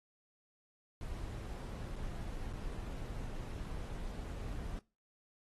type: noise with dropouts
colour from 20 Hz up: brown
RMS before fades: -42 dBFS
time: 1.01-4.79 s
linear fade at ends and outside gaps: 1 ms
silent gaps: 1.958-1.962 / 2.529-2.534 s
effects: noise-tail reverb RT60 0.3 s tail -21 dB re dry + AAC 32 kbps